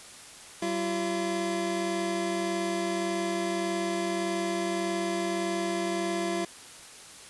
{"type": "tone pair together", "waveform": "25% pulse", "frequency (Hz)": [191, 340.3], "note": ["G3", "F4"], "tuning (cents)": [-45, -45], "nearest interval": "minor seventh", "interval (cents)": 1000, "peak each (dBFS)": [-30, -25], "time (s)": [0.62, 6.45], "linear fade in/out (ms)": 5, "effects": ["white hiss -47 dBFS RMS until 7.29 s", "resampled to 24000 Hz"]}